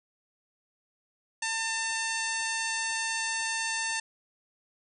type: harmonic tone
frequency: 898 Hz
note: A5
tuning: 35 cents sharp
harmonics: 1 / 2 / 3 / 4 / 5 / 6 / 7 / 8 / 9 / 10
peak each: -37 / -33 / -36 / -42 / -39 / -44 / -38 / -43 / -42 / -41 dBFS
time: 1.42-4 s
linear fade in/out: 5 ms
effects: none